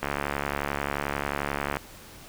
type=click train; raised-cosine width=0.5 ms; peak=-12 dBFS; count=125; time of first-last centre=0.03-1.769 s; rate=71.3 Hz; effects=pink hiss -47 dBFS RMS until 2.28 s